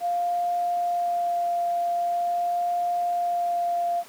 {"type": "tone with vibrato", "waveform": "sine", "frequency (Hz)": 698.5, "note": "F5", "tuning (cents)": 0, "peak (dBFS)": -22, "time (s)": [0, 4.04], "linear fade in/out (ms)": 50, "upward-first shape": "sine", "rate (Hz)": 0.44, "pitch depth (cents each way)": 10, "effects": ["pink hiss -47 dBFS RMS until 4.08 s", "high-pass 300 Hz 12 dB/octave"]}